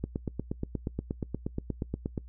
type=click train; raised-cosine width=3 ms; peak=-18 dBFS; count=19; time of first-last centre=0.04-2.178 s; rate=8.42 Hz; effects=noise-tail reverb RT60 0.1 s tail -23 dB re dry + added 60 Hz sine -44 dBFS peak until 2.28 s